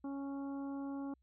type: harmonic tone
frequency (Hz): 277.2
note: C#4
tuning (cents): 0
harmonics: 1 / 2 / 3 / 4 / 5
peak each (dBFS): -39 / -52 / -52 / -56 / -61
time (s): 0.04-1.14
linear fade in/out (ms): 5
effects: added 64 Hz sine -70 dBFS peak until 1.22 s